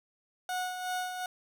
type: tone with tremolo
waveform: 30% pulse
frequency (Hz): 732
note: F#5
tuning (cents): -19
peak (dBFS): -28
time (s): 0.49-1.26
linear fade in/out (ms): 2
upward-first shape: sine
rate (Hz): 2.7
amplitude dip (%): 50
effects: none